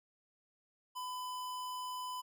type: tone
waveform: square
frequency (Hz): 1004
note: B5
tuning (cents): +28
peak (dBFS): -40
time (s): 0.95-2.22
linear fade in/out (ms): 20
effects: none